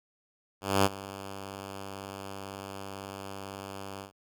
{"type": "tone with ADSR envelope", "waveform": "5% pulse", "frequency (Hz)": 98, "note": "G2", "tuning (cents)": 0, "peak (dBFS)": -9, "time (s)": [0.61, 4.12], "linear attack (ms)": 240, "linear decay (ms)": 33, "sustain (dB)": -19, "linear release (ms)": 110, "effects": []}